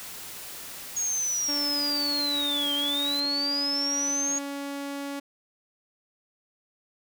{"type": "noise", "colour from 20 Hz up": "white", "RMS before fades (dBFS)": -40, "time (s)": [0, 3.2], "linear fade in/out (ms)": 0}
{"type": "linear two-way sweep", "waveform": "sine", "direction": "down then up", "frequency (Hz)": [6645, 3136, 6645], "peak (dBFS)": -25, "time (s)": [0.96, 4.39], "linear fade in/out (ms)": 10, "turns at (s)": 2.74}
{"type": "tone with pitch glide", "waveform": "sawtooth", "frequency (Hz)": [288.9, 281], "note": ["D4", "C#4"], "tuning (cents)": [-28, 24], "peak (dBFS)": -28, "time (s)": [1.48, 5.2], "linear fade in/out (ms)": 10, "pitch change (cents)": -48, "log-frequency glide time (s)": [2.2, 4.25]}
{"effects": []}